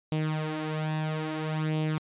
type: tone with flanger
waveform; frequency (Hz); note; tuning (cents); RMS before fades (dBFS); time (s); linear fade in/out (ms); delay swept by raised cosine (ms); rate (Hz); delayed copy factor
sawtooth; 155.56; D#3; 0; -30; 0.12-1.98; 0; 0.31 to 5.31; 0.6; +0.65
effects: resampled to 8000 Hz